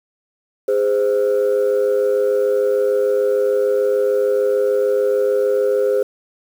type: tone pair together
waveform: sine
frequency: 410.6 / 517.3 Hz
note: G#4 / C5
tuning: -20 / -20 cents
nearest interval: major third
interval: 400 cents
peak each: -15 dBFS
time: 0.68-6.03 s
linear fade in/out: 5 ms
effects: tanh soft clip ceiling -10 dBFS + 7-bit